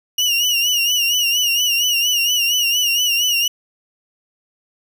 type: tone with vibrato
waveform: 30% pulse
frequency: 2871 Hz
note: F7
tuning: 47 cents sharp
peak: -12 dBFS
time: 0.18-3.48 s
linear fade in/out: 5 ms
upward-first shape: sine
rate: 4.3 Hz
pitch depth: 76 cents each way
effects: none